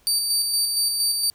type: tone with tremolo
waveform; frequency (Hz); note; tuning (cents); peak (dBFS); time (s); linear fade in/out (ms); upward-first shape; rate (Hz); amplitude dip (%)
25% pulse; 4625; D8; -27; -14; 0.07-1.3; 0; square; 4.3; 35
effects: pink hiss -59 dBFS RMS until 1.34 s